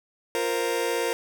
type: chord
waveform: sawtooth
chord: F suspended fourth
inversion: none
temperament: just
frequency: 349.2 / 465.6 / 523.8 Hz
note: F4 / Bb4 / C5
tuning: 0 / -2 / +2 cents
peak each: -27 / -22 / -26 dBFS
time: 0.35-1.13 s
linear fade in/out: 0 ms
effects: none